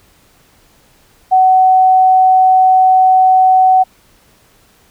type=tone; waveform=sine; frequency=750 Hz; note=F#5; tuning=23 cents sharp; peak=-5 dBFS; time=1.31-3.84 s; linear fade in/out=20 ms; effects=pink hiss -50 dBFS RMS until 4.9 s